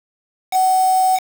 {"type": "tone with quantisation", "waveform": "sine", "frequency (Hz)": 749, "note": "F#5", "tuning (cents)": 21, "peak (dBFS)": -12, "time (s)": [0.51, 1.2], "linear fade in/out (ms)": 50, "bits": 4, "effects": []}